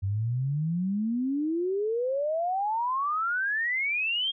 sine exponential sweep, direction up, 94.3 to 3265 Hz, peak -25 dBFS, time 0.02-4.32 s, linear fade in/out 20 ms, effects none

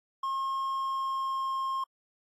triangle tone with pitch glide, 1075 to 1067.6 Hz, C6 to C6, +47 to +35 cents, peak -27 dBFS, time 0.23-1.84 s, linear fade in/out 5 ms, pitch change -12 cents, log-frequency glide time 0.7-1.57 s, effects AAC 64 kbps

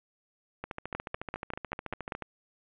two click trains, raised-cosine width 0.5 ms, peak -18 / -21 dBFS, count 7 / 23, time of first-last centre 0.95-2.122 / 0.64-2.223 s, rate 5.12 / 13.9 Hz, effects resampled to 8000 Hz + 9-bit

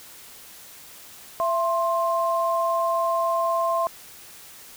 sine tone pair together, 670.3 / 1054 Hz, E5 / C6, +29 / +12 cents, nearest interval minor sixth, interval 783 cents, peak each -23 dBFS, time 1.4-3.87 s, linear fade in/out 0 ms, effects white hiss -45 dBFS RMS until 4.76 s

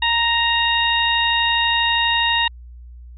harmonic tone, 932.3 Hz, A#5, in tune, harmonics 1 / 2 / 3 / 4, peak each -21 / -21 / -21 / -21 dBFS, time 0.02-2.48 s, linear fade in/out 5 ms, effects added 60 Hz sine -36 dBFS peak until 3.17 s

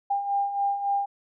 sine beating tone pair, 798 / 801.6 Hz, G5 / G5, +31 / +38 cents, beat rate 3.6 Hz, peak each -31 / -24 dBFS, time 0.1-1.06 s, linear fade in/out 10 ms, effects none

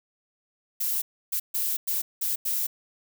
violet noise bursts at uneven times, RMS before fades -27 dBFS, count 6, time 0.8-1.02 / 1.32-1.4 / 1.54-1.77 / 1.87-2.02 / 2.21-2.36 / 2.45-2.67 s, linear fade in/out 10 ms, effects none

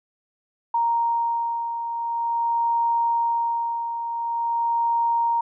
sine beating tone pair, 932.3 / 932.76 Hz, A#5 / A#5, 0 / +1 cents, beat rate 0.46 Hz, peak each -21 / -29 dBFS, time 0.74-5.41 s, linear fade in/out 5 ms, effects none

